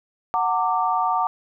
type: chord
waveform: sine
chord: Gb augmented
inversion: none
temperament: equal with one note detuned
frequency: 740 / 910.5 / 1174.7 Hz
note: Gb5 / Bb5 / D6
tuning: 0 / -41 / 0 cents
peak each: -23 / -23 / -23 dBFS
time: 0.34-1.27 s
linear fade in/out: 0 ms
effects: none